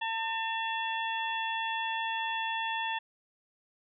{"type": "harmonic tone with a mistuned harmonic", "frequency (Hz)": 901, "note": "A5", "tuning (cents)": 41, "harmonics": [1, 2, 3, 4], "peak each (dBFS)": [-33, -36, -38, -39], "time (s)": [0.01, 2.99], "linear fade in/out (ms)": 10, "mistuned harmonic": 4, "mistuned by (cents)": -100, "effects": []}